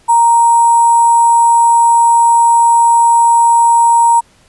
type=tone with sample-and-hold; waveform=sine; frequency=932.3 Hz; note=A#5; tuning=in tune; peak=-5 dBFS; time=0.08-4.21 s; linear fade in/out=20 ms; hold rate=8820 Hz; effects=pink hiss -49 dBFS RMS until 4.48 s + resampled to 24000 Hz